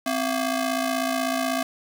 sawtooth ring-modulated tone, 466.2 Hz, A#4, in tune, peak -16 dBFS, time 0.06-1.63 s, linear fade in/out 5 ms, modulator 205 Hz, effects none

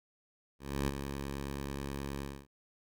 10% pulse tone with ADSR envelope, 69.4 Hz, C#2, 3 cents sharp, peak -21 dBFS, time 0.59-2.47 s, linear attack 290 ms, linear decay 22 ms, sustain -8 dB, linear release 260 ms, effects none

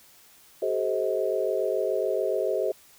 sine tone cluster, 382.6 / 429.6 / 524 / 634 Hz, G4 / A4 / C5 / D#5, -42 / -41 / +2 / +32 cents, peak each -29 dBFS, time 0.62-2.72 s, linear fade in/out 5 ms, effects white hiss -55 dBFS RMS until 2.98 s

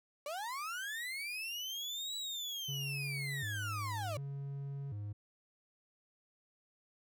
35% pulse linear two-way sweep, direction up then down, 557 to 3942 to 557 Hz, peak -37 dBFS, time 0.26-4.17 s, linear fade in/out 2 ms, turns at 2.16 s
triangle tone with vibrato, 120 Hz, B2, 49 cents flat, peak -37 dBFS, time 2.68-5.13 s, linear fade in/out 10 ms, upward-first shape square, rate 0.67 Hz, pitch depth 260 cents each way
effects none

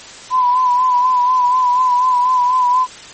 sine tone with vibrato, 1000 Hz, B5, 21 cents sharp, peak -10 dBFS, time 0.3-2.87 s, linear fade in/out 50 ms, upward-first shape sine, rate 4.1 Hz, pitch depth 41 cents each way, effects white hiss -35 dBFS RMS until 3.13 s + MP3 32 kbps

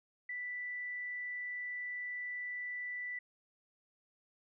sine tone, 1975.5 Hz, B6, in tune, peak -38 dBFS, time 0.29-3.19 s, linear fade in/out 5 ms, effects none

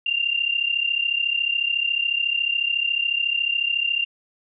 sine tone pair together, 2763 / 2797 Hz, F7 / F7, -19 / +2 cents, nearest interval unison, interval 21 cents, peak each -24 / -22 dBFS, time 0.06-4.05 s, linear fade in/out 5 ms, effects none

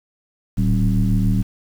sine tone with frequency modulation, 112 Hz, A2, 31 cents sharp, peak -14 dBFS, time 0.57-1.43 s, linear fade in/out 20 ms, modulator 77 Hz, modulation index 1.4, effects 7-bit

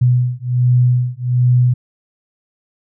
sine beating tone pair, 123.47 / 124.77 Hz, B2 / B2, 0 / +18 cents, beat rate 1.3 Hz, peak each -14 dBFS, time 0.01-1.74 s, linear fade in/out 10 ms, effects none

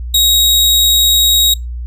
sawtooth tone, 3794 Hz, A#7, 30 cents sharp, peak -5 dBFS, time 0.14-1.54 s, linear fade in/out 5 ms, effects noise-tail reverb RT60 0.2 s tail -23 dB re dry + added 60 Hz sine -20 dBFS peak until 1.86 s

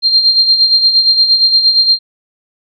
sine tone with tremolo, 4186 Hz, C8, in tune, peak -4 dBFS, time 0.02-1.99 s, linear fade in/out 50 ms, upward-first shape sine, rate 8.6 Hz, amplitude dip 60%, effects none

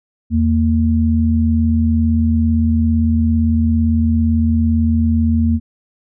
sine tone pair together, 82.41 / 229.4 Hz, E2 / A#3, 0 / -28 cents, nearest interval octave + tritone, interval 1772 cents, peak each -14 dBFS, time 0.3-5.6 s, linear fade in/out 50 ms, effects none

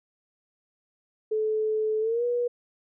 sine tone with pitch glide, 433.3 to 483.6 Hz, A4 to B4, -27 to -36 cents, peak -23 dBFS, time 1.31-2.48 s, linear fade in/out 10 ms, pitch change +191 cents, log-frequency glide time 2-2.24 s, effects none

